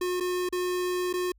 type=tone with dropouts; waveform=square; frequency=360.8 Hz; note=F#4; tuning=44 cents flat; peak=-27 dBFS; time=0.01-1.32 s; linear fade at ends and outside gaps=5 ms; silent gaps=0.201-0.206 / 0.49-0.525 / 1.129-1.137 s; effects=added 50 Hz sine -57 dBFS peak until 1.38 s